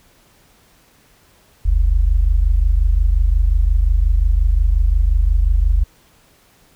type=tone pair together; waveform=sine; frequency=43.66 / 69.3 Hz; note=F1 / C#2; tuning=0 / 0 cents; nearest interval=minor sixth; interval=800 cents; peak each=-12 / -17 dBFS; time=1.65-5.84 s; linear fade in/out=10 ms; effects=pink hiss -53 dBFS RMS until 6.75 s